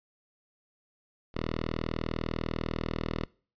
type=tone; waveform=5% pulse; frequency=40.09 Hz; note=E1; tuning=47 cents flat; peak=-20 dBFS; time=1.34-3.26 s; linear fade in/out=10 ms; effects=noise-tail reverb RT60 0.4 s tail -23 dB re dry + resampled to 11025 Hz